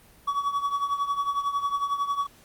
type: tone with tremolo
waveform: triangle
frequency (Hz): 1132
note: C#6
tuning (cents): +36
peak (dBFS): -19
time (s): 0.27-2.27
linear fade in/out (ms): 10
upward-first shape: triangle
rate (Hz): 11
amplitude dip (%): 80
effects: pink hiss -55 dBFS RMS until 2.44 s + Opus 32 kbps